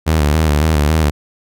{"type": "tone with vibrato", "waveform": "sawtooth", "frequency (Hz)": 76.4, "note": "D#2", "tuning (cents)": -31, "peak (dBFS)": -7, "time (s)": [0.06, 1.11], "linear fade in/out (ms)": 20, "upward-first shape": "square", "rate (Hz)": 3.6, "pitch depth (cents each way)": 69, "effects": []}